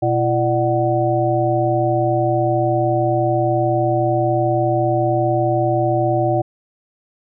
sine tone cluster, 121.2 / 340.1 / 595 / 746 Hz, B2 / F4 / D5 / F#5, -32 / -46 / +22 / +14 cents, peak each -20 dBFS, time 0.02-6.42 s, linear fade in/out 10 ms, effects none

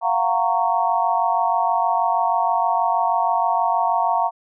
sine chord, Gb major seventh, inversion third, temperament just, 693.7 / 740 / 925 / 1110 Hz, F5 / Gb5 / Bb5 / Db6, -12 / 0 / -14 / +2 cents, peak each -22 / -23 / -20 / -25 dBFS, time 0.01-4.31 s, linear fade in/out 50 ms, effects none

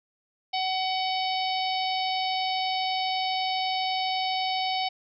harmonic tone, 752 Hz, F#5, 28 cents sharp, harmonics 1 / 3 / 4 / 5 / 6 / 7, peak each -27 / -35 / -34 / -35 / -36 / -38 dBFS, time 0.53-4.89 s, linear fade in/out 10 ms, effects none

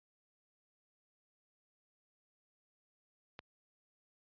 click, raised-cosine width 0.3 ms, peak -29 dBFS, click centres 3.391 s, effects high-pass 60 Hz 12 dB/octave + resampled to 11025 Hz

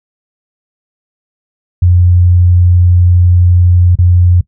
sine tone with dropouts, 88.8 Hz, F2, 29 cents sharp, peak -4 dBFS, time 1.82-4.41 s, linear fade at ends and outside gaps 5 ms, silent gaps 3.954-3.987 s, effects noise-tail reverb RT60 0.1 s tail -18 dB re dry

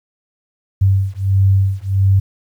sine beating tone pair, 96.3 / 97.8 Hz, G2 / G2, -30 / -4 cents, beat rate 1.5 Hz, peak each -14 dBFS, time 0.81-2.2 s, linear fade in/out 10 ms, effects 8-bit

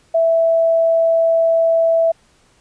sine tone, 659.3 Hz, E5, in tune, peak -11 dBFS, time 0.14-2.12 s, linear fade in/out 10 ms, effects pink hiss -55 dBFS RMS until 2.6 s + resampled to 22050 Hz

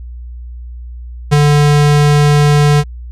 square tone with ADSR envelope, 146.83 Hz, D3, in tune, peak -5 dBFS, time 1.31-2.84 s, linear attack 21 ms, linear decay 17 ms, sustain -2 dB, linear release 48 ms, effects added 60 Hz sine -25 dBFS peak until 3.11 s + low-pass 9000 Hz 12 dB/octave

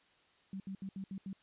sine tone bursts at uneven times, 192.8 Hz, G3, 28 cents flat, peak -39 dBFS, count 6, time 0.53-0.6 / 0.67-0.75 / 0.82-0.89 / 0.96-1.04 / 1.11-1.18 / 1.26-1.33 s, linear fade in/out 2 ms, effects white hiss -68 dBFS RMS until 1.42 s + resampled to 8000 Hz

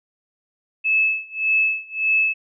sine tone with tremolo, 2605 Hz, E7, 21 cents flat, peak -14 dBFS, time 0.84-2.34 s, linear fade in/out 20 ms, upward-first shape sine, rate 1.7 Hz, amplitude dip 95%, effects none

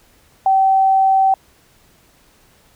sine tone, 770 Hz, G5, 31 cents flat, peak -10 dBFS, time 0.46-1.34 s, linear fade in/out 2 ms, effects pink hiss -53 dBFS RMS until 2.75 s

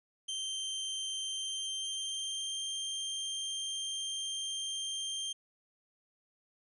sawtooth tone with pitch glide, 3136 to 3172 Hz, G7 to G7, 0 to +20 cents, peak -32 dBFS, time 0.28-5.33 s, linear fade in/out 10 ms, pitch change +20 cents, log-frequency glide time 1.2-2.63 s, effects resampled to 24000 Hz

